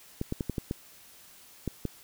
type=clicks; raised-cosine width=3 ms; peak=-17 dBFS; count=8; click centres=0.214 / 0.324 / 0.408 / 0.497 / 0.582 / 0.711 / 1.677 / 1.853 s; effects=white hiss -54 dBFS RMS until 2.03 s